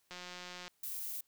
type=click train; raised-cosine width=0.2 ms; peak=-29 dBFS; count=103; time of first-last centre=0.11-0.68 s; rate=179 Hz
type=noise; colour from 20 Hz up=violet; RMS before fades=-41 dBFS; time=0.83-1.21 s; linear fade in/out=5 ms
effects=white hiss -75 dBFS RMS until 1.27 s